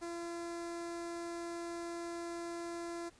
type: tone with notch filter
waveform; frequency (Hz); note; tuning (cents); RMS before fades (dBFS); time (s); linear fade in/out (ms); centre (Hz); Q
sawtooth; 340.8; F4; -42; -42; 0.01-3.1; 20; 3000; 1.4
effects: pink hiss -64 dBFS RMS until 3.19 s + resampled to 22050 Hz